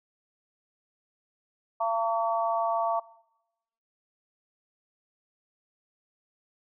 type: harmonic tone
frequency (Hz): 227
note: A#3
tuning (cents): -46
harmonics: 3 / 4 / 5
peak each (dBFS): -28 / -29 / -30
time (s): 1.8-3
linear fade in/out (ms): 10
effects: noise-tail reverb RT60 0.9 s tail -20 dB re dry